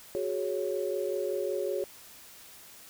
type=chord; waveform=sine; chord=F# suspended second; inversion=none; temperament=equal; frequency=370 / 415.3 / 554.4 Hz; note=F#4 / G#4 / C#5; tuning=0 / 0 / 0 cents; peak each=-33 dBFS; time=0.15-1.84 s; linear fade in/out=0 ms; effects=white hiss -51 dBFS RMS until 2.89 s